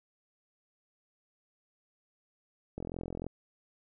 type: click train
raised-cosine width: 2 ms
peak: -25 dBFS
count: 22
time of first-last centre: 2.78-3.266 s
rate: 43.2 Hz
effects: none